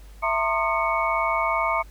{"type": "tone cluster", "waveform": "sine", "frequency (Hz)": [661, 917, 1060, 1218, 2220], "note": ["E5", "A#5", "C6", "D#6", "C#7"], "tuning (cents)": [5, -29, 22, -37, 2], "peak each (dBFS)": -27, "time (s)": [0.22, 1.83], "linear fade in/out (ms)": 20, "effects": ["added 50 Hz sine -42 dBFS peak until 1.9 s", "pink hiss -55 dBFS RMS until 1.9 s"]}